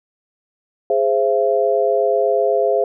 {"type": "chord", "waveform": "sine", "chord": "Ab augmented", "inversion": "none", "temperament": "equal with one note detuned", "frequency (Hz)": [415.3, 523.3, 673.9], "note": ["Ab4", "C5", "E5"], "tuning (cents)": [0, 0, 38], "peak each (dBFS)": -18, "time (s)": [0.9, 2.84], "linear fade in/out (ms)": 2, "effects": []}